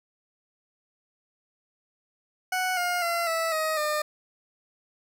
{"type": "tone with pitch steps", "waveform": "20% pulse", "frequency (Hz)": [740, 710.7, 682.5, 655.5, 629.5, 604.5], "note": ["F#5", "F5", "F5", "E5", "D#5", "D5"], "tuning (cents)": [0, 30, -40, -10, 20, 50], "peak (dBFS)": -20, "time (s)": [2.52, 4.02], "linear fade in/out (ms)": 5, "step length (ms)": 250, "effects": []}